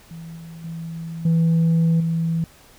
sine tone with level steps, 164.81 Hz, E3, in tune, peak -33 / -35 / -28 / -12 / -18 dBFS, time 0.11-2.44 s, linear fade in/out 0 ms, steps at 0.37 / 0.64 / 1.25 / 2 s, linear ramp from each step 5 ms, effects tanh soft clip ceiling -13 dBFS + pink hiss -50 dBFS RMS until 2.78 s

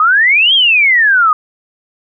sine exponential two-way sweep, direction up then down, 1214 to 3305 to 1214 Hz, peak -6 dBFS, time 0-1.33 s, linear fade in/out 2 ms, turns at 0.54 s, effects none

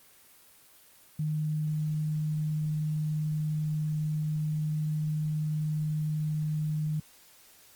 sine tone, 153.4 Hz, D#3, 24 cents flat, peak -27 dBFS, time 1.19-7 s, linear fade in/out 5 ms, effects white hiss -57 dBFS RMS until 7.75 s + Opus 24 kbps

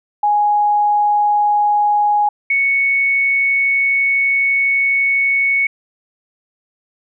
sine tone pair in turn, 830.6 / 2217 Hz, G#5 / C#7, 0 / 0 cents, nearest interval octave + perfect fourth, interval 1700 cents, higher second, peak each -11 / -12 dBFS, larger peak first, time 0.23-2.29 / 2.5-5.67 s, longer second, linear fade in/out 5 ms, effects none

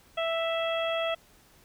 harmonic tone, 659.3 Hz, E5, in tune, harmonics 1 / 2 / 3 / 4 / 5, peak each -28 / -35 / -39 / -37 / -36 dBFS, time 0.17-1.15 s, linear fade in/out 10 ms, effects pink hiss -59 dBFS RMS until 1.64 s

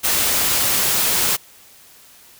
white noise, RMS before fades -18 dBFS, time 0.03-1.37 s, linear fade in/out 20 ms, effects white hiss -47 dBFS RMS until 2.39 s

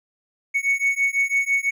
triangle beating tone pair, 2217 / 2223 Hz, C#7 / C#7, 0 / +4 cents, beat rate 6 Hz, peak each -20 dBFS, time 0.54-1.71 s, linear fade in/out 20 ms, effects none

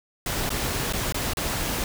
pink noise with dropouts, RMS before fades -27 dBFS, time 0.26-1.84 s, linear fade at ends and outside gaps 2 ms, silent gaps 0.493-0.503 / 0.926-0.934 / 1.124-1.144 / 1.335-1.37 s, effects none

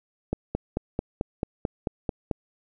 click train, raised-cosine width 2 ms, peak -12 dBFS, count 10, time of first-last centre 0.33-2.312 s, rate 4.54 Hz, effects none

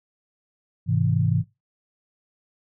sine chord, Ab augmented, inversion none, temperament just, 103.83 / 129.78 / 162.23 Hz, Ab2 / C3 / E3, 0 / -14 / -27 cents, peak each -23 dBFS, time 0.86-1.44 s, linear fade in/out 50 ms, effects noise-tail reverb RT60 0.2 s tail -17 dB re dry

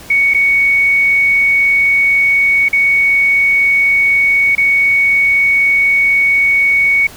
sine tone with dropouts, 2229 Hz, C#7, 9 cents sharp, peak -8 dBFS, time 0.1-7.07 s, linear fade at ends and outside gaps 5 ms, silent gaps 0.338-0.345 / 2.686-2.729 / 4.552-4.579 s, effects pink hiss -35 dBFS RMS until 7.16 s

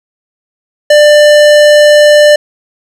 sine tone with hard clipping, 594 Hz, D5, 20 cents sharp, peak -3 dBFS, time 0.9-2.36 s, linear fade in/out 5 ms, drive 18 dB, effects none

